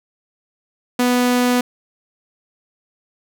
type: tone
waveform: sawtooth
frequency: 246.9 Hz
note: B3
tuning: in tune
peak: -10 dBFS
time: 0.99-1.61 s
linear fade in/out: 5 ms
effects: none